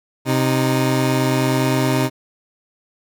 20% pulse tone pair together, 130.81 / 311.1 Hz, C3 / D#4, 0 / 0 cents, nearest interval octave + minor third, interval 1500 cents, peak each -12 / -16 dBFS, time 0.25-2.1 s, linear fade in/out 50 ms, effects none

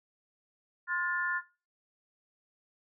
sine tone cluster, 1046 / 1427 / 1758 Hz, C6 / F6 / A6, -1 / +37 / -2 cents, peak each -37 / -31 / -32 dBFS, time 0.87-1.42 s, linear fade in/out 50 ms, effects noise-tail reverb RT60 0.3 s tail -18 dB re dry

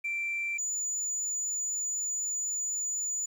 sine tone pair in turn, 2349 / 6974 Hz, D7 / A8, 0 / -16 cents, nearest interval octave + perfect fifth, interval 1884 cents, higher second, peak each -28 dBFS, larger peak neither, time 0.04-0.58 / 0.58-3.26 s, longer second, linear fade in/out 10 ms, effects tanh soft clip ceiling -27 dBFS + 10-bit

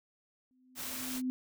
sine tone with exponential growth, 255.4 Hz, C4, 42 cents flat, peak -29 dBFS, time 0.51-1.3 s, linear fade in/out 0 ms, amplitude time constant 170 ms
white noise, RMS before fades -40 dBFS, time 0.75-1.22 s, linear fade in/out 50 ms
effects none

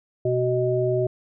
harmonic tone, 124.9 Hz, B2, 20 cents sharp, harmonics 1 / 3 / 5, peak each -25 / -22 / -25 dBFS, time 0.25-1.07 s, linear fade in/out 5 ms, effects none

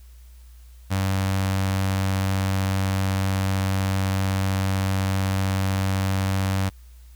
sawtooth tone with notch filter, 95.8 Hz, G2, 39 cents flat, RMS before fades -23 dBFS, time 0.9-6.7 s, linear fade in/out 20 ms, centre 380 Hz, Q 1.5, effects added 60 Hz sine -43 dBFS peak until 7.15 s + white hiss -59 dBFS RMS until 7.15 s

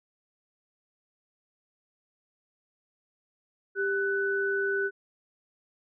sine tone pair together, 395.1 / 1494 Hz, G4 / F#6, +14 / +16 cents, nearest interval octave + major seventh, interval 2302 cents, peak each -28 dBFS, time 3.75-4.91 s, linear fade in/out 50 ms, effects none

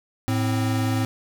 square tone pair together, 108.82 / 261.6 Hz, A2 / C4, -19 / 0 cents, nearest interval octave + minor third, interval 1519 cents, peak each -23 / -26 dBFS, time 0.28-1.05 s, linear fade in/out 0 ms, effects none

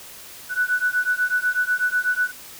sine beating tone pair, 1480 / 1488.1 Hz, F#6 / F#6, 0 / +9 cents, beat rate 8.1 Hz, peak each -22 dBFS, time 0.49-2.32 s, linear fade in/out 50 ms, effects white hiss -41 dBFS RMS until 2.59 s

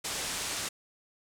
white low-pass noise, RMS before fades -35 dBFS, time 0.04-0.69 s, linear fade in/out 10 ms, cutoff 9300 Hz, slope 24 dB/octave, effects none

